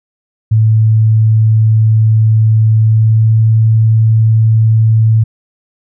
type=tone with pitch glide; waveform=sine; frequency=110 to 111.09 Hz; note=A2 to A2; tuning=0 to +17 cents; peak=-5 dBFS; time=0.51-5.24 s; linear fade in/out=10 ms; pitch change=+17 cents; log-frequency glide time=2.8-3.42 s; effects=none